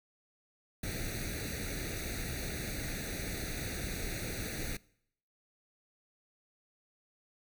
pink noise with comb filter, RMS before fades -38 dBFS, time 0.83-4.77 s, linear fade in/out 5 ms, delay 0.48 ms, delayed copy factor +0.95, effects noise-tail reverb RT60 0.7 s tail -23 dB re dry

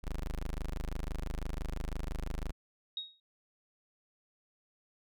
25% pulse tone, 25.96 Hz, G#0, in tune, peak -31 dBFS, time 0.03-2.52 s, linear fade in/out 20 ms
sine tone with exponential decay, 3765 Hz, A#7, 16 cents sharp, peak -32 dBFS, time 2.97-3.2 s, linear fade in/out 2 ms, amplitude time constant 49 ms
effects none

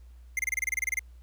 square tone bursts, 2093 Hz, C7, in tune, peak -26 dBFS, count 13, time 0.37-0.992 s, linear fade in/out 2 ms, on 22 ms, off 28 ms, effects added 60 Hz sine -47 dBFS peak until 1.22 s + pink hiss -69 dBFS RMS until 1.22 s

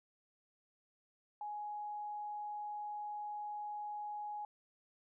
sine tone, 835 Hz, G#5, 9 cents sharp, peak -40 dBFS, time 1.41-4.45 s, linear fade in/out 2 ms, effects none

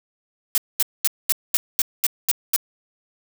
blue noise bursts, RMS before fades -18 dBFS, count 9, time 0.55-2.562 s, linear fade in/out 0 ms, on 28 ms, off 220 ms, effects none

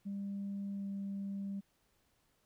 sine tone with pitch glide, 199.1 to 197.72 Hz, G3 to G3, +27 to +15 cents, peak -36 dBFS, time 0.05-1.61 s, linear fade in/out 20 ms, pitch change -12 cents, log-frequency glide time 0.73-0.86 s, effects tanh soft clip ceiling -34 dBFS + pink hiss -75 dBFS RMS until 2.45 s

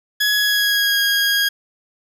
20% pulse tone with pitch glide, 1681 to 1636 Hz, G#6 to G#6, +20 to -26 cents, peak -10 dBFS, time 0.2-1.49 s, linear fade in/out 10 ms, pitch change -46 cents, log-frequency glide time 0.35-1 s, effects none

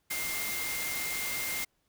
sine tone in noise, 2109 Hz, C7, 13 cents sharp, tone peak -36 dBFS, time 0.1-1.65 s, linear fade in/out 10 ms, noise white, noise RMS -35 dBFS, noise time 0.1-1.65 s, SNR -4 dB, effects pink hiss -75 dBFS RMS until 1.88 s

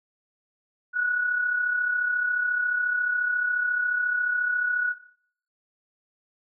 sine tone with amplitude modulation, 1467 Hz, F#6, 15 cents flat, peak -19 dBFS, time 0.93-4.95 s, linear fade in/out 50 ms, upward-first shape sine, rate 34.2 Hz, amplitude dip 60%, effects noise-tail reverb RT60 0.6 s tail -17 dB re dry

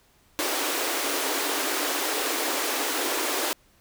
pink high-pass noise, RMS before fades -27 dBFS, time 0.39-3.53 s, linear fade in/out 0 ms, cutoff 270 Hz, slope 96 dB/octave, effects pink hiss -61 dBFS RMS until 3.8 s

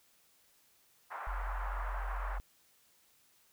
pink band-pass noise, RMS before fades -43 dBFS, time 1.1-2.39 s, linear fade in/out 20 ms, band 790 to 1500 Hz, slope 24 dB/octave
sine tone, 45.02 Hz, F#1, 47 cents flat, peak -35 dBFS, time 1.27-2.4 s, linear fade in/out 0 ms
effects white hiss -68 dBFS RMS until 3.52 s

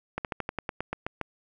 slowing click train, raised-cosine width 0.5 ms, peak -15 dBFS, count 11, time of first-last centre 0.18-1.213 s, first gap 68 ms, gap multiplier 1.09, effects none

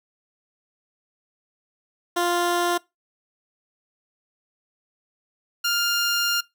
15% pulse tone pair in turn, 349.2 / 1402.9 Hz, F4 / F6, 0 / +7 cents, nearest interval 2 octaves, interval 2407 cents, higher second, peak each -14 dBFS, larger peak neither, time 2.16-2.78 / 5.64-6.41 s, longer second, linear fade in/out 10 ms, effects noise-tail reverb RT60 0.2 s tail -22 dB re dry

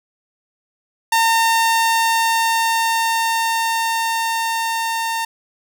sawtooth tone with level ramp, 910 Hz, A#5, 42 cents flat, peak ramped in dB -9 to -16 dBFS, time 1.12-5.25 s, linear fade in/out 5 ms, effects none

